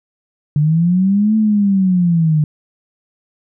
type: linear two-way sweep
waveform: sine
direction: up then down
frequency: 144.5 to 220 to 148.9 Hz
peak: -10 dBFS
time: 0.56-2.44 s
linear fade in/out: 2 ms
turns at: 1.36 s
effects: none